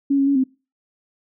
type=tone with pitch steps; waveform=sine; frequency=278.4 / 274.6 / 280 / 262 Hz; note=C#4 / C#4 / C#4 / C4; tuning=+8 / -16 / +18 / +2 cents; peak=-14 dBFS; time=0.1-0.44 s; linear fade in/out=10 ms; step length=85 ms; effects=noise-tail reverb RT60 0.3 s tail -23 dB re dry